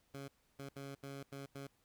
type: tone bursts at uneven times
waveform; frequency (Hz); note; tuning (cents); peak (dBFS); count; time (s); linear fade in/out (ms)
15% pulse; 138.59; C#3; 0; -39; 6; 0.14-0.28 / 0.59-0.69 / 0.76-0.95 / 1.03-1.23 / 1.32-1.46 / 1.55-1.67; 5
effects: pink hiss -75 dBFS RMS until 1.84 s